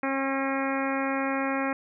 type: harmonic tone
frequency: 270.7 Hz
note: C#4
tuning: 41 cents flat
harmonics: 1 / 2 / 3 / 4 / 5 / 6 / 7 / 8 / 9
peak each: -29 / -32 / -34 / -35 / -36 / -37 / -37 / -38 / -39 dBFS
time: 0.03-1.73 s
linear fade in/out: 2 ms
effects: none